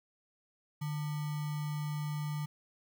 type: tone with sample-and-hold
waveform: sine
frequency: 150 Hz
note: D3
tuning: 37 cents sharp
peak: -33 dBFS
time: 0.81-2.46 s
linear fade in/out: 10 ms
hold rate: 1050 Hz
effects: none